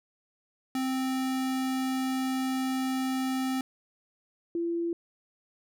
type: tone pair in turn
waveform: square / sine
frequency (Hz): 261.4 / 339.1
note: C4 / E4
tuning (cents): -1 / +49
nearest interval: perfect fourth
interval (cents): 450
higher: second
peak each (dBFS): -28 / -27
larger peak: second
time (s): 0.75-3.61 / 4.55-4.93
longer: first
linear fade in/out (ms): 2
effects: none